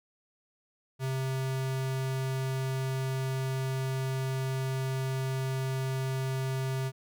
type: tone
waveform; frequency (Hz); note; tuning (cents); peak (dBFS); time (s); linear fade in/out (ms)
square; 132.2; C3; +18; -30; 0.99-6.92; 50
effects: none